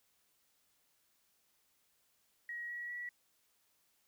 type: tone with pitch steps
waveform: sine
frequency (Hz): 1901 / 1919.8 / 1938.7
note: A#6 / B6 / B6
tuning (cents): +33 / -50 / -33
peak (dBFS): -40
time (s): 2.49-3.09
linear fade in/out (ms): 2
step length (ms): 200
effects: white hiss -75 dBFS RMS until 4.07 s